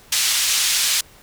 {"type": "band-pass noise", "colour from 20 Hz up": "pink", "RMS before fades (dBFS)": -19, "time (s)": [0.12, 1.01], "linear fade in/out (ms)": 5, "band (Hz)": [3200, 9700], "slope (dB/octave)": 12, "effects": ["pink hiss -48 dBFS RMS until 1.22 s"]}